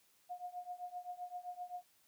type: tone with tremolo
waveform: sine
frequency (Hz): 717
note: F5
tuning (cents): +45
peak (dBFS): -39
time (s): 0.29-1.83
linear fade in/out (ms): 20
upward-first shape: triangle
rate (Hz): 7.7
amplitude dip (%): 95
effects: white hiss -71 dBFS RMS until 2.07 s + high-pass 60 Hz 12 dB/octave